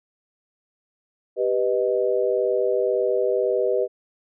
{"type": "chord", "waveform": "sine", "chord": "G augmented", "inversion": "none", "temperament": "equal", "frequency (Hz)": [392, 493.9, 622.3], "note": ["G4", "B4", "D#5"], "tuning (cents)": [0, 0, 0], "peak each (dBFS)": [-23, -22, -25], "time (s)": [1.36, 3.88], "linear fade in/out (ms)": 50, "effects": []}